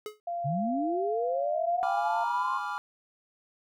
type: tone with exponential decay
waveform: square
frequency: 424.3 Hz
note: G#4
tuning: 37 cents sharp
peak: -32 dBFS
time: 0.06-0.2 s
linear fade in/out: 1 ms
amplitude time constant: 30 ms
type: tone with pitch glide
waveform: sine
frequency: 691 to 695 Hz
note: F5 to F5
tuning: -19 to -9 cents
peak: -30 dBFS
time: 0.27-2.24 s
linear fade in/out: 5 ms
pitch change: +10 cents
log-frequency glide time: 0.87-2.02 s
type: linear sweep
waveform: sine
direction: up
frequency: 128.5 to 1080 Hz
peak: -28 dBFS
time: 0.44-2.59 s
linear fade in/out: 20 ms
type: chord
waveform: triangle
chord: G# diminished seventh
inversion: none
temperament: equal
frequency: 830.6 / 987.8 / 1174.7 / 1396.9 Hz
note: G#5 / B5 / D6 / F6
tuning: 0 / 0 / 0 / 0 cents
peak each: -35 dBFS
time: 1.83-2.78 s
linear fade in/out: 0 ms
effects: none